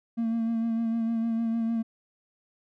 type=tone with vibrato; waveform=triangle; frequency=228.2 Hz; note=A#3; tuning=37 cents flat; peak=-22 dBFS; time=0.17-1.83 s; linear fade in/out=20 ms; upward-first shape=sine; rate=6.6 Hz; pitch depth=26 cents each way; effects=tanh soft clip ceiling -18 dBFS